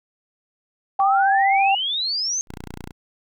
sine tone with vibrato, 784 Hz, G5, in tune, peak -15 dBFS, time 0.99-1.75 s, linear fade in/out 5 ms, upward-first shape triangle, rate 15 Hz, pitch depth 15 cents each way
sine exponential sweep, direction up, 1122 to 6460 Hz, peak -21 dBFS, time 1-2.41 s, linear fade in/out 0 ms
5% pulse tone, 29.73 Hz, A#0, 35 cents sharp, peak -23 dBFS, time 2.47-2.92 s, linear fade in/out 20 ms
effects none

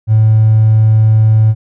triangle tone with hard clipping, 109.4 Hz, A2, 9 cents flat, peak -5 dBFS, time 0.07-1.55 s, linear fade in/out 50 ms, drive 3 dB, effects none

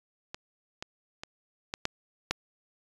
clicks, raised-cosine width 0.2 ms, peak -20 / -19 / -21 / -15 / -10 / -9 dBFS, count 6, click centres 0.345 / 0.825 / 1.235 / 1.739 / 1.854 / 2.31 s, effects resampled to 24000 Hz

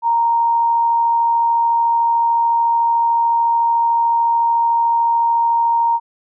sine tone with amplitude modulation, 930 Hz, A#5, 4 cents flat, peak -11 dBFS, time 0.02-6 s, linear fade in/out 50 ms, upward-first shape sine, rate 73.7 Hz, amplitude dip 25%, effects none

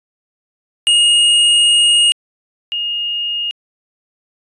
square / sine tone pair in turn, 2859 / 2849 Hz, F7 / F7, +40 / +34 cents, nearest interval unison, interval 6 cents, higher first, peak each -9 / -17 dBFS, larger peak first, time 0.87-2.12 / 2.72-3.51 s, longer first, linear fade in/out 0 ms, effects resampled to 22050 Hz

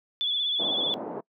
sine tone with vibrato, 3436 Hz, A7, 42 cents flat, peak -24 dBFS, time 0.21-0.94 s, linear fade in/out 0 ms, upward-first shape sine, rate 16 Hz, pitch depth 45 cents each way
white band-pass noise, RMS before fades -35 dBFS, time 0.59-1.21 s, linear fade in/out 10 ms, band 190 to 760 Hz, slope 24 dB/octave
effects noise-tail reverb RT60 0.1 s tail -24 dB re dry

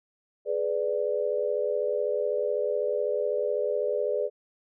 sine tone cluster, 421 / 497 / 589 Hz, G#4 / B4 / D5, +24 / +11 / +5 cents, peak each -29 dBFS, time 0.45-4.3 s, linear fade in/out 50 ms, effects none

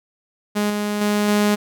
sawtooth tone with level steps, 207.7 Hz, G#3, in tune, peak -14 / -17 / -13 / -11 dBFS, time 0.55-1.56 s, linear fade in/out 20 ms, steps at 0.7 / 1.01 / 1.28 s, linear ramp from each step 2 ms, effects none

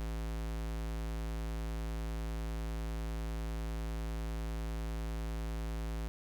square tone, 55 Hz, A1, in tune, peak -36 dBFS, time 0-6.08 s, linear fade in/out 0 ms, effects none

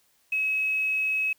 sine tone with quantisation, 2563 Hz, E7, 49 cents flat, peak -23 dBFS, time 0.32-1.33 s, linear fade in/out 5 ms, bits 8, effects white hiss -66 dBFS RMS until 1.38 s

